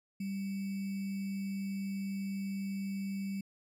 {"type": "tone with sample-and-hold", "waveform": "sine", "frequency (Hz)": 196, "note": "G3", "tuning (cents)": 0, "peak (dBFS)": -34, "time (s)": [0.2, 3.41], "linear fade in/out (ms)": 5, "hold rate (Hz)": 2450, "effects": ["resampled to 32000 Hz"]}